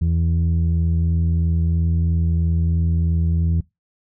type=tone pair together; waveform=sine; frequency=82.41 / 165.44 Hz; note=E2 / E3; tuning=0 / +7 cents; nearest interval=octave; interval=1207 cents; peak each=-15 / -20 dBFS; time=0.01-3.61 s; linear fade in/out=10 ms; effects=noise-tail reverb RT60 0.2 s tail -23 dB re dry + tanh soft clip ceiling -12 dBFS